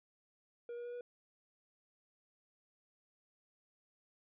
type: tone with pitch steps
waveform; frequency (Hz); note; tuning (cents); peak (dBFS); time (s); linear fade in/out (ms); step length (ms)
triangle; 475.4 / 479 / 482.6 / 486.2; A#4 / A#4 / B4 / B4; +34 / +47 / -40 / -27; -40; 0.69-1.01; 2; 80
effects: resampled to 8000 Hz